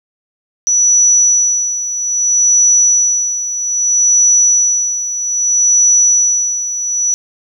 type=tone with tremolo; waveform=sine; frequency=5910 Hz; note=F#8; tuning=3 cents flat; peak=-6 dBFS; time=0.67-7.14 s; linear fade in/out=0 ms; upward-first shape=sine; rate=0.62 Hz; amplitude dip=70%; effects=8-bit